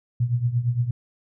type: tone with tremolo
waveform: sine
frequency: 120.7 Hz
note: B2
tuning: 39 cents flat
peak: -16 dBFS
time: 0.2-0.91 s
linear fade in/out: 5 ms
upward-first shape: triangle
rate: 8.7 Hz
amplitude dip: 85%
effects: none